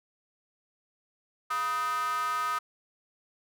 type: tone with high-pass filter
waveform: square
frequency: 139.3 Hz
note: C#3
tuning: 9 cents sharp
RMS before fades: -30 dBFS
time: 1.5-2.59 s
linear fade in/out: 10 ms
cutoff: 1200 Hz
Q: 9.9
effects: none